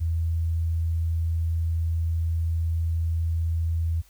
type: tone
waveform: sine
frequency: 82.41 Hz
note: E2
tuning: in tune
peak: -22 dBFS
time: 0-4.02 s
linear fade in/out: 20 ms
effects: added 50 Hz sine -56 dBFS peak until 4.09 s + white hiss -59 dBFS RMS until 4.09 s